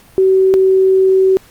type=tone pair in turn; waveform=sine; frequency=380 / 380 Hz; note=F#4 / F#4; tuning=+46 / +46 cents; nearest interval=unison; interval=0 cents; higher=neither; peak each=-7 dBFS; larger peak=neither; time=0.18-0.54 / 0.54-1.37 s; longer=second; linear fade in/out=0 ms; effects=pink hiss -45 dBFS RMS until 1.5 s + Opus 48 kbps